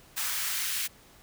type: noise with high-pass filter sweep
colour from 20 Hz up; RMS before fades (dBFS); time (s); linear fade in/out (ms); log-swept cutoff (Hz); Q
white; -31; 0.16-0.88; 20; 1100 to 2000; 1.2
effects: pink hiss -56 dBFS RMS until 1.22 s